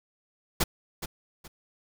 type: noise with echo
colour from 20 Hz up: pink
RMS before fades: -23 dBFS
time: 0.6-0.64 s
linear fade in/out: 10 ms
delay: 420 ms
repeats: 2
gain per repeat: -11 dB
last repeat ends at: 1.48 s
effects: none